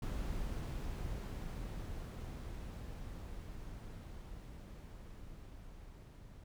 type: noise with level ramp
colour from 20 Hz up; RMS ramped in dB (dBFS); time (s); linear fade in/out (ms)
brown; -39 to -54; 0.02-6.44; 5
effects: none